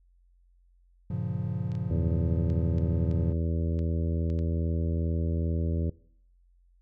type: chord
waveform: triangle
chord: G half-diminished seventh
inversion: none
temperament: just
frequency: 98 / 117.6 / 141.12 / 176.4 Hz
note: G2 / Bb2 / Db3 / F3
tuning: 0 / +16 / +31 / +18 cents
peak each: -32 dBFS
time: 1.1-3.33 s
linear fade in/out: 5 ms
type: clicks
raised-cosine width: 0.2 ms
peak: -33 dBFS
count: 8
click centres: 1.718 / 1.752 / 2.501 / 2.783 / 3.113 / 3.791 / 4.301 / 4.39 s
type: harmonic tone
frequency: 82.41 Hz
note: E2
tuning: in tune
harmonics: 1 / 2 / 3 / 4 / 5 / 6 / 7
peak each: -27 / -33 / -37 / -39 / -41 / -43 / -44 dBFS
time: 1.9-5.9 s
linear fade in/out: 5 ms
effects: noise-tail reverb RT60 0.6 s tail -21 dB re dry + added 44 Hz sine -59 dBFS peak until 6.81 s